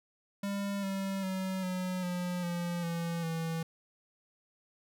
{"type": "tone with pitch steps", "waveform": "square", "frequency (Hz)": [199.8, 194.22, 188.8, 183.54, 178.41, 173.43, 168.59, 163.89], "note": ["G3", "G3", "F#3", "F#3", "F3", "F3", "E3", "E3"], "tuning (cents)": [33, -16, 35, -14, 37, -12, 39, -10], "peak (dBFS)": -33, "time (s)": [0.43, 3.63], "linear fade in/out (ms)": 5, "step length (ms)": 400, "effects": []}